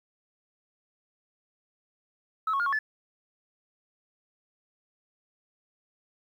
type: tone with pitch steps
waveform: sine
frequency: 1295 / 1102 / 1417 / 1105 / 1735 Hz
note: E6 / C#6 / F6 / C#6 / A6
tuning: -31 / -11 / +25 / -6 / -25 cents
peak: -23 dBFS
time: 2.47-2.79 s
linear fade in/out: 5 ms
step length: 64 ms
effects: tanh soft clip ceiling -21 dBFS + 10-bit